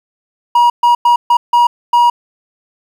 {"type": "tone bursts at uneven times", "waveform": "triangle", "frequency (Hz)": 957, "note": "A#5", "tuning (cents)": 45, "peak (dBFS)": -4, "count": 6, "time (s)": [[0.55, 0.7], [0.83, 0.95], [1.05, 1.16], [1.3, 1.37], [1.53, 1.67], [1.93, 2.1]], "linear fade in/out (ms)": 5, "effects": ["7-bit"]}